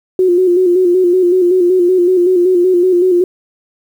sine tone with vibrato, 361 Hz, F#4, 43 cents flat, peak -7 dBFS, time 0.19-3.24 s, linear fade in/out 2 ms, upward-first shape square, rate 5.3 Hz, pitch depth 48 cents each way, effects 7-bit

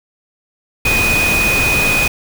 sine tone in noise, 2489 Hz, D#7, in tune, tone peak -13 dBFS, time 0.85-2.08 s, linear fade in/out 5 ms, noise pink, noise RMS -18 dBFS, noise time 0.85-2.08 s, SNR +2 dB, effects none

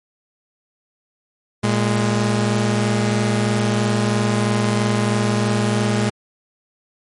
sawtooth tone pair together, 114.98 / 206.9 Hz, A#2 / G#3, -23 / -6 cents, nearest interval minor seventh, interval 1017 cents, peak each -15 dBFS, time 1.63-6.1 s, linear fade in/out 10 ms, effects MP3 48 kbps

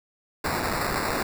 violet noise with sample-and-hold, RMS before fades -27 dBFS, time 0.44-1.23 s, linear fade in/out 5 ms, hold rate 3150 Hz, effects none

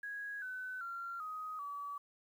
sine tone with pitch steps, 1656 / 1509.8 / 1376.5 / 1255 / 1144.2 Hz, G#6 / F#6 / F6 / D#6 / D6, -5 / +35 / -25 / +15 / -45 cents, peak -40 dBFS, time 0.03-1.98 s, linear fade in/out 5 ms, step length 390 ms, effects 11-bit

